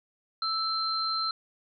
sine tone pair together, 1318.5 / 4127 Hz, E6 / C8, 0 / -25 cents, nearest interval octave + minor sixth, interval 1975 cents, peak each -30 / -29 dBFS, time 0.42-1.31 s, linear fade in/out 2 ms, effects none

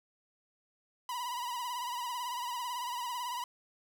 45% pulse tone with vibrato, 977 Hz, B5, 19 cents flat, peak -35 dBFS, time 1.09-3.44 s, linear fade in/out 2 ms, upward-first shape triangle, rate 18 Hz, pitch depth 78 cents each way, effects none

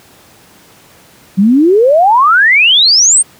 sine exponential sweep, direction up, 183.3 to 9050 Hz, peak -4 dBFS, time 1.37-3.23 s, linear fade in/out 20 ms, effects pink hiss -42 dBFS RMS until 3.39 s + high-pass 100 Hz 12 dB/octave

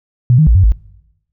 sine tone with pitch steps, 123.4 / 155.5 / 57 / 93.7 / 52.8 Hz, B2 / D#3 / A#1 / F#2 / G#1, -1 / -1 / -38 / +22 / +29 cents, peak -5 dBFS, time 0.3-0.72 s, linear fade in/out 0 ms, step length 84 ms, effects noise-tail reverb RT60 1.0 s tail -24 dB re dry

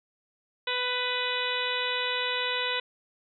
harmonic tone with a mistuned harmonic, 497 Hz, B4, 11 cents sharp, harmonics 1 / 2 / 3 / 4 / 5 / 6 / 7 / 8, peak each -35 / -35 / -35 / -35 / -35 / -35 / -35 / -35 dBFS, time 0.67-2.8 s, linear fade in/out 5 ms, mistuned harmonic 8, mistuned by -39 cents, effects none

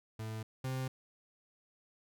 40% pulse tone pair in turn, 110 / 130.48 Hz, A2 / C3, 0 / -4 cents, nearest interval minor third, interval 296 cents, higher second, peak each -38 / -34 dBFS, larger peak second, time 0.19-0.43 / 0.64-0.88 s, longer neither, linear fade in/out 5 ms, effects none

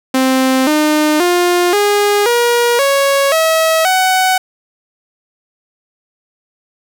sawtooth tone with pitch steps, 261.6 / 304 / 353.3 / 410.5 / 477 / 554.3 / 644.1 / 748.5 Hz, C4 / D#4 / F4 / G#4 / A#4 / C#5 / E5 / F#5, 0 / -40 / +20 / -20 / +40 / 0 / -40 / +20 cents, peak -6 dBFS, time 0.14-4.38 s, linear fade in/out 5 ms, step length 530 ms, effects none

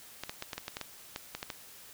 clicks, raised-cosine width 0.2 ms, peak -19 dBFS, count 12, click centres 0.236 / 0.295 / 0.424 / 0.532 / 0.58 / 0.681 / 0.769 / 0.813 / 1.161 / 1.35 / 1.429 / 1.502 s, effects white hiss -52 dBFS RMS until 1.93 s

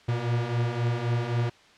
45% pulse beating tone pair, 116.54 / 120.34 Hz, A#2 / B2, 0 / -44 cents, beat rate 3.8 Hz, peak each -30 / -26 dBFS, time 0.08-1.5 s, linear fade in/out 10 ms, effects white hiss -55 dBFS RMS until 1.77 s + low-pass 4000 Hz 12 dB/octave

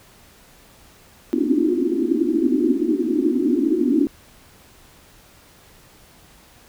white band-pass noise, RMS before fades -19 dBFS, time 1.33-4.07 s, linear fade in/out 0 ms, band 240 to 360 Hz, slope 96 dB/octave, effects pink hiss -50 dBFS RMS until 6.68 s

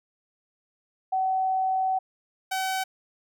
sine / sawtooth tone pair in turn, 757 / 759.7 Hz, F#5 / F#5, +39 / +46 cents, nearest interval unison, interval 7 cents, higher second, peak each -22 dBFS, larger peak neither, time 1.12-1.99 / 2.51-2.84 s, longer first, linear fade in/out 10 ms, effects none

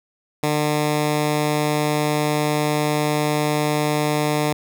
10% pulse tone, 150 Hz, D3, 37 cents sharp, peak -10 dBFS, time 0.43-4.53 s, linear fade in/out 5 ms, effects none

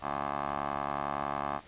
15% pulse tone with band-pass filter, 70.9 Hz, C#2, 40 cents sharp, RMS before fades -34 dBFS, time 0.01-1.61 s, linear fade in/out 50 ms, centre 960 Hz, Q 3.3, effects pink hiss -54 dBFS RMS until 1.67 s + resampled to 8000 Hz

